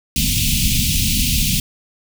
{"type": "band-stop noise", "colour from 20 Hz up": "pink", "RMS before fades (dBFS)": -17, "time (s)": [0.16, 1.6], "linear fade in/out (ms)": 2, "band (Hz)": [250, 2500], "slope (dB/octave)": 48, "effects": []}